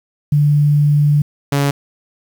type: tone pair in turn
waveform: sine / sawtooth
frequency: 146.83 / 141.21 Hz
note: D3 / C#3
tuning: 0 / +32 cents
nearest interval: minor second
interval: 68 cents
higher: first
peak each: -9 dBFS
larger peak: neither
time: 0.32-1.22 / 1.52-1.71 s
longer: first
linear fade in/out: 5 ms
effects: 7-bit